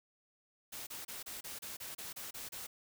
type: noise bursts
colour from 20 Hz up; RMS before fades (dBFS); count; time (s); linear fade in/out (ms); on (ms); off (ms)
white; -45; 11; 0.72-2.67; 10; 150; 30
effects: none